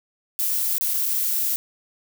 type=noise with dropouts; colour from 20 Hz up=violet; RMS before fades=-23 dBFS; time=0.39-1.56 s; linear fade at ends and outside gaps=0 ms; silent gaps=0.782-0.81 / 0.937-0.941 / 1.057-1.061 s; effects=none